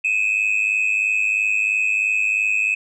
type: tone pair together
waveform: sine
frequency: 2498 / 2601 Hz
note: D#7 / E7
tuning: +6 / -24 cents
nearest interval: minor second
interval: 70 cents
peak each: -18 dBFS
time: 0.04-2.75 s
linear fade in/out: 10 ms
effects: tanh soft clip ceiling -13 dBFS